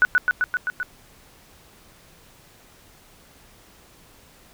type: tone with echo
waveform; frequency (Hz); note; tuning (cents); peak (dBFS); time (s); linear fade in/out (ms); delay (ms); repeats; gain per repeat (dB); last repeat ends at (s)
sine; 1480; F#6; 0; -11; 0.02-0.05; 0; 130; 6; -2; 0.83
effects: pink hiss -52 dBFS RMS until 4.53 s